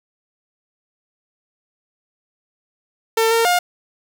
sawtooth tone with pitch steps, 449.6 / 458.1 / 711 Hz, A4 / A#4 / F5, +37 / -30 / +31 cents, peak -10 dBFS, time 3.17-3.59 s, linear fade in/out 5 ms, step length 140 ms, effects 8-bit

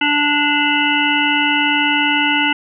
harmonic tone with a mistuned harmonic, 292.9 Hz, D4, 5 cents flat, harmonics 1 / 3 / 5 / 7 / 9 / 10, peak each -20 / -20 / -20 / -20 / -20 / -20 dBFS, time 0.01-2.53 s, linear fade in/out 5 ms, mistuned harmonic 9, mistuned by +20 cents, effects none

